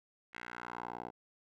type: tone with band-pass filter sweep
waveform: 10% pulse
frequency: 59.7 Hz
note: A#1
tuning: 42 cents sharp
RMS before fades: -45 dBFS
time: 0.33-1.11 s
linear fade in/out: 20 ms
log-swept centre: 2000 to 650 Hz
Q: 2.2
effects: none